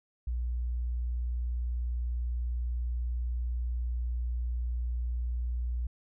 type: tone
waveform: sine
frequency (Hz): 60.1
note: B1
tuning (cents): -46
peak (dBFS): -29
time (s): 0.27-5.87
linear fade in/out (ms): 5
effects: none